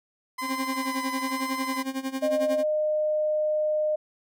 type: tone with vibrato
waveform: 30% pulse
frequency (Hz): 1022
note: C6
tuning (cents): -41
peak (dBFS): -27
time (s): 0.38-1.83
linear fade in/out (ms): 10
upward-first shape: sine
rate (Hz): 1.1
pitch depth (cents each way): 16
type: tone with tremolo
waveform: 40% pulse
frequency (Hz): 265.9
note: C4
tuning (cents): +28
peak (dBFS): -25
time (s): 0.41-2.64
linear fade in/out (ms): 50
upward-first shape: sine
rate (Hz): 11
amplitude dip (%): 85
type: tone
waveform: sine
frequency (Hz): 611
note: D#5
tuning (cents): -32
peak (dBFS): -22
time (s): 2.22-3.96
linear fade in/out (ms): 10
effects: none